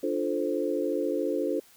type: chord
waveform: sine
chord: D minor seventh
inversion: none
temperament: equal with one note detuned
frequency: 295.2 / 349.2 / 440 / 523.3 Hz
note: D4 / F4 / A4 / C5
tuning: +9 / 0 / 0 / 0 cents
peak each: -31 dBFS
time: 0.03-1.6 s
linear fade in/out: 5 ms
effects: white hiss -57 dBFS RMS until 1.76 s